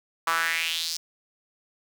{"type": "tone with high-pass filter sweep", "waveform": "sawtooth", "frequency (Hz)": 164.81, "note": "E3", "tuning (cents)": 0, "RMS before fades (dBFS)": -27, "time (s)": [0.27, 0.97], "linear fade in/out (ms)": 5, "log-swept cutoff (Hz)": [1100, 5400], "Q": 3.7, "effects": []}